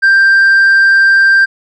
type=tone with tanh clipping; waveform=sine; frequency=1579 Hz; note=G6; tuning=12 cents sharp; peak=-5 dBFS; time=0.02-1.46 s; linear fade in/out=20 ms; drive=2 dB; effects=none